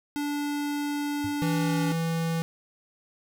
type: tone with pitch glide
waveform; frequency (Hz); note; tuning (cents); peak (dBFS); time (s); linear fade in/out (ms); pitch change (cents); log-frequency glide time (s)
square; 290.6 to 285.9; D4 to D4; -18 to -46; -28; 0.16-1.92; 0; -28; 1.54-1.76
type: tone with exponential decay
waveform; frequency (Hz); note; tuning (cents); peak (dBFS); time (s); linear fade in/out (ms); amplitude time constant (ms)
sine; 102.4; G#2; -24; -30; 1.24-1.39; 5; 31
type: tone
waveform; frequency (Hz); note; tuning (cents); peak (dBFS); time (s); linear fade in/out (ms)
square; 164.81; E3; 0; -26; 1.42-2.42; 0
effects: none